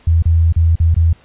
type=tone with dropouts; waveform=sine; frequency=82.41 Hz; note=E2; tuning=in tune; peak=-8 dBFS; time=0.07-1.13 s; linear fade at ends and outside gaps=5 ms; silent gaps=0.224-0.255 / 0.525-0.562 / 0.756-0.8 / 0.944-0.964 s; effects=pink hiss -49 dBFS RMS until 1.24 s + resampled to 8000 Hz